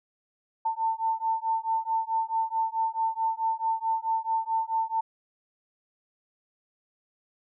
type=beating tone pair; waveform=sine; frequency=894 / 898.6 Hz; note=A5 / A5; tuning=+27 / +36 cents; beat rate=4.6 Hz; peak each=-28 dBFS; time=0.65-5.01 s; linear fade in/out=10 ms; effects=none